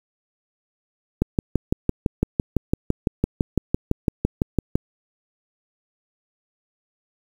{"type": "click train", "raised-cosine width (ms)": 3, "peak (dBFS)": -5, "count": 22, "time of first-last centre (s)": [1.22, 4.755], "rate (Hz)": 5.94, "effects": ["7-bit"]}